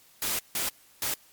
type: noise bursts at uneven times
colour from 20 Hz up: white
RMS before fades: -29 dBFS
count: 3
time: 0.22-0.39 / 0.55-0.69 / 1.02-1.14 s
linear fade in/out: 2 ms
effects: white hiss -58 dBFS RMS until 1.32 s + MP3 96 kbps